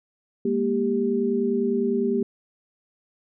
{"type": "tone cluster", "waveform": "sine", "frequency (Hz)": [205.2, 235.1, 394.5], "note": ["G#3", "A#3", "G4"], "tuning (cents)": [-21, 15, 11], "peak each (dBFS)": [-29, -24, -23], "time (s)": [0.45, 2.23], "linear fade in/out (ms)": 5, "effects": []}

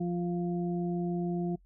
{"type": "harmonic tone", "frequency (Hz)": 174.61, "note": "F3", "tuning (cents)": 0, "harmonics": [1, 2, 4], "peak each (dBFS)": [-30, -34, -42], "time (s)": [0, 1.56], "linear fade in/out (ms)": 10, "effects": ["noise-tail reverb RT60 0.1 s tail -24 dB re dry", "added 45 Hz sine -58 dBFS peak until 1.65 s"]}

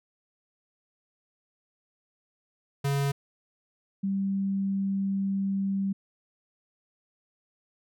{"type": "tone pair in turn", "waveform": ["square", "sine"], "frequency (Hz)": [140, 195.49], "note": ["C#3", "G3"], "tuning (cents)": [18, -4], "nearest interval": "tritone", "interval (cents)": 578, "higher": "second", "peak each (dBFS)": -25, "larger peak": "neither", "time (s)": [[2.84, 3.12], [4.03, 5.93]], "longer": "second", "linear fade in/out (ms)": 10, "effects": []}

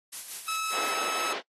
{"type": "noise with tremolo", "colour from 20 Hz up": "blue", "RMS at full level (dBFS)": -35, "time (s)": [0.12, 0.91], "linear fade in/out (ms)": 10, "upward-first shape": "sine", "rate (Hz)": 5.5, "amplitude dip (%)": 55}
{"type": "tone", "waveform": "sawtooth", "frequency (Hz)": 1299, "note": "E6", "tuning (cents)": -26, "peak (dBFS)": -26, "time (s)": [0.48, 1.33], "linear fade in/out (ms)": 2}
{"type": "band-pass noise", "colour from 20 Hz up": "pink", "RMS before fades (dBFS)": -35, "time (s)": [0.7, 1.42], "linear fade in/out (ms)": 50, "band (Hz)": [360, 4400], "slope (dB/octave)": 24}
{"effects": ["noise-tail reverb RT60 0.1 s tail -21 dB re dry", "AAC 32 kbps"]}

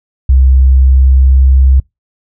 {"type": "tone with pitch glide", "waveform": "sine", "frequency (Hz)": [65.41, 66.06], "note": ["C2", "C2"], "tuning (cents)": [0, 17], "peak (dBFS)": -3, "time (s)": [0.29, 1.8], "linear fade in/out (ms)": 5, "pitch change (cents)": 17, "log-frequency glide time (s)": [0.46, 1.58], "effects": ["noise-tail reverb RT60 0.2 s tail -26 dB re dry"]}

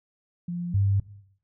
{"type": "tone pair in turn", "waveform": "sine", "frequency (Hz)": [174.61, 99.02], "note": ["F3", "G2"], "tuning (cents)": [0, 18], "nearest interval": "minor seventh", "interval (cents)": 982, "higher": "first", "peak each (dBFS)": [-28, -19], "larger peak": "second", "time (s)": [[0.48, 0.74], [0.74, 1]], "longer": "neither", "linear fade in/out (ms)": 5, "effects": ["noise-tail reverb RT60 0.7 s tail -18 dB re dry"]}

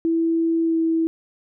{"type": "tone with pitch glide", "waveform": "sine", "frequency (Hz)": [329.6, 326.2], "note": ["E4", "E4"], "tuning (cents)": [0, -18], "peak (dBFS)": -17, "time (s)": [0.05, 1.07], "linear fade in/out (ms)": 0, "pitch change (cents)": -18, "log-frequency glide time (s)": [0.63, 0.77], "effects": []}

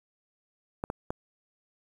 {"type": "clicks", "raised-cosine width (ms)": 1, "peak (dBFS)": -17, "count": 3, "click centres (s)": [0.839, 0.901, 1.105], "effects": ["8-bit"]}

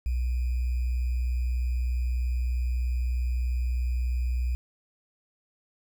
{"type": "tone with sample-and-hold", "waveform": "sine", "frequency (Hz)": 61.6, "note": "B1", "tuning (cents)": -4, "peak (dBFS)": -24, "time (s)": [0.06, 4.55], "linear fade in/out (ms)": 0, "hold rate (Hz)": 2450, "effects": []}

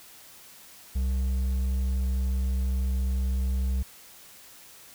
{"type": "tone with hard clipping", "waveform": "triangle", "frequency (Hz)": 64.7, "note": "C2", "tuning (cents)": -19, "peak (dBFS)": -25, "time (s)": [0.95, 3.83], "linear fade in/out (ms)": 10, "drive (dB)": 8, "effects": ["white hiss -50 dBFS RMS until 4.94 s"]}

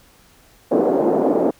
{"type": "band-pass noise", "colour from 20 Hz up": "white", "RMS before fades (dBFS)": -17, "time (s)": [0.71, 1.51], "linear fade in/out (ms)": 10, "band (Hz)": [240, 590], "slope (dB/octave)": 24, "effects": ["pink hiss -52 dBFS RMS until 1.59 s"]}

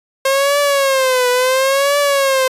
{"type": "tone with vibrato", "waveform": "sawtooth", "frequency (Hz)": 534, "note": "C5", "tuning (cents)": 35, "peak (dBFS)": -8, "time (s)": [0.25, 2.48], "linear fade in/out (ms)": 5, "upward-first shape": "triangle", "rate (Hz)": 0.72, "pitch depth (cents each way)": 140, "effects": ["resampled to 32000 Hz"]}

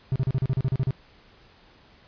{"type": "tone bursts", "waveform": "triangle", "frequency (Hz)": 132, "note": "C3", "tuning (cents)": 16, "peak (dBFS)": -18, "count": 11, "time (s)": [0.12, 0.907], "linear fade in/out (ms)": 0, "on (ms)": 37, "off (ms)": 38, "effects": ["pink hiss -55 dBFS RMS until 2.07 s", "resampled to 11025 Hz"]}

